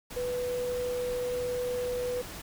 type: tone in noise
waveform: sine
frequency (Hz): 494.2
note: B4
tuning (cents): +1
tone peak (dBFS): -29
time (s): 0.16-2.22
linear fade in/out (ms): 10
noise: pink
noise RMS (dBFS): -42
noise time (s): 0.1-2.42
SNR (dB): +10
effects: none